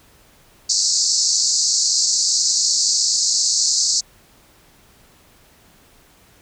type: band-pass noise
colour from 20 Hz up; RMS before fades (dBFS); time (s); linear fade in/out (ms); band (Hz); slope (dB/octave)
pink; -18; 0.69-4.01; 10; 4300 to 7700; 96
effects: pink hiss -52 dBFS RMS until 6.41 s